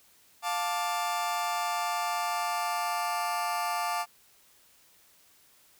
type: chord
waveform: 40% pulse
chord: D minor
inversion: first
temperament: just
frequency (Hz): 704.8 / 881 / 1174.7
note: F5 / A5 / D6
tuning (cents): +16 / +2 / 0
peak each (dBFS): -32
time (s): 0.42-4.06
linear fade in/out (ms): 50
effects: white hiss -61 dBFS RMS until 5.79 s